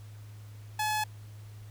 sawtooth tone, 854 Hz, G#5, 48 cents sharp, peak -24 dBFS, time 0.79-1.04 s, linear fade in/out 5 ms, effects added 105 Hz sine -44 dBFS peak until 1.7 s + pink hiss -59 dBFS RMS until 1.7 s

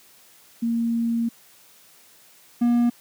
sine / triangle tone pair in turn, 231.8 / 238.9 Hz, A#3 / A#3, -10 / +43 cents, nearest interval minor second, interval 53 cents, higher second, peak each -20 / -14 dBFS, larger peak second, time 0.62-1.29 / 2.61-2.9 s, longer first, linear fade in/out 10 ms, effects white hiss -53 dBFS RMS until 3 s + high-pass 100 Hz 12 dB/octave

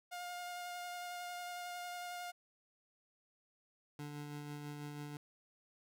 sawtooth tone with vibrato, 710 Hz, F5, 28 cents sharp, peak -39 dBFS, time 0.11-2.32 s, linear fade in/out 20 ms, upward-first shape sine, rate 11 Hz, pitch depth 12 cents each way
25% pulse tone with tremolo, 146.83 Hz, D3, in tune, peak -39 dBFS, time 3.99-5.17 s, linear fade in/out 2 ms, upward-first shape sine, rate 6.1 Hz, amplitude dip 30%
effects none

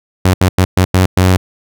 sawtooth tone bursts at uneven times, 92.5 Hz, F#2, in tune, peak -3 dBFS, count 6, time 0.25-0.34 / 0.41-0.49 / 0.58-0.65 / 0.77-0.85 / 0.94-1.06 / 1.17-1.37 s, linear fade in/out 5 ms, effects none

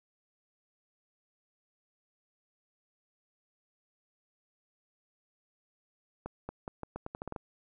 accelerating click train, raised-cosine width 1 ms, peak -24 dBFS, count 11, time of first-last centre 6.26-7.362 s, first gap 230 ms, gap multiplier 0.82, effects none

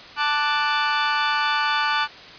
sawtooth chord, D major, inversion second, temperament equal, 880 / 1174.7 / 1480 Hz, A5 / D6 / F#6, 0 / 0 / 0 cents, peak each -20 dBFS, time 0.16-2.08 s, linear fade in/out 50 ms, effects white hiss -41 dBFS RMS until 2.38 s + resampled to 11025 Hz

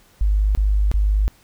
sine tone bursts, 51 Hz, G#1, 31 cents flat, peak -14 dBFS, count 3, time 0.21-1.28 s, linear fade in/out 0 ms, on 340 ms, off 25 ms, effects pink hiss -54 dBFS RMS until 1.43 s

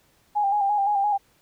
sine tone with vibrato, 812 Hz, G#5, 39 cents flat, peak -19 dBFS, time 0.35-1.18 s, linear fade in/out 20 ms, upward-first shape square, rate 5.8 Hz, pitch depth 42 cents each way, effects pink hiss -62 dBFS RMS until 1.41 s

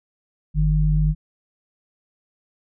sine tone pair together, 48.48 / 153.9 Hz, G1 / D#3, -18 / -19 cents, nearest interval octave + minor sixth, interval 1999 cents, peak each -18 dBFS, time 0.54-1.15 s, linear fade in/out 50 ms, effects none

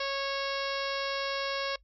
harmonic tone, 550 Hz, C#5, 14 cents flat, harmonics 1 / 2 / 3 / 4 / 5 / 6 / 7 / 8 / 9 / 10, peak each -34 / -37 / -39 / -40 / -41 / -42 / -42 / -43 / -44 / -44 dBFS, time 0-1.76 s, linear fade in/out 5 ms, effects noise-tail reverb RT60 0.1 s tail -22 dB re dry + added 50 Hz sine -59 dBFS peak until 1.83 s

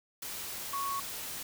sine tone in noise, 1108.7 Hz, C#6, in tune, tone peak -32 dBFS, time 0.73-1 s, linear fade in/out 5 ms, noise white, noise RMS -40 dBFS, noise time 0.22-1.43 s, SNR +5 dB, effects none

